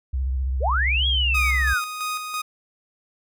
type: tone with vibrato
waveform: sine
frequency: 65.41 Hz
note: C2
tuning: in tune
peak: -21 dBFS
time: 0.13-1.74 s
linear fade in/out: 10 ms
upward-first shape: sine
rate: 15 Hz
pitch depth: 90 cents each way
type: linear two-way sweep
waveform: sine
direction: up then down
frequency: 374.9 to 3339 to 1315 Hz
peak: -20 dBFS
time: 0.6-1.82 s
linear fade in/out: 50 ms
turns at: 1.07 s
type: tone with tremolo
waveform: sawtooth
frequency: 1244.5 Hz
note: D#6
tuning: in tune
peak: -21 dBFS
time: 1.34-2.42 s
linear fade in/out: 10 ms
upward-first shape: square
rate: 3 Hz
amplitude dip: 45%
effects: none